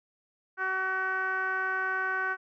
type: tone with low-pass filter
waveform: 10% pulse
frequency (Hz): 377.6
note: F#4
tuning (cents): +35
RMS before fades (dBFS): -30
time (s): 0.57-2.37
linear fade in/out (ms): 50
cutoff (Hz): 1500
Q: 4.9
effects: none